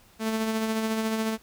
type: tone with tremolo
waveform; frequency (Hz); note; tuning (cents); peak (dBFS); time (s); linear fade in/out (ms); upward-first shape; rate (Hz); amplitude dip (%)
sawtooth; 221; A3; +8; -20; 0.19-1.38; 50; sine; 14; 35
effects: pink hiss -57 dBFS RMS until 1.42 s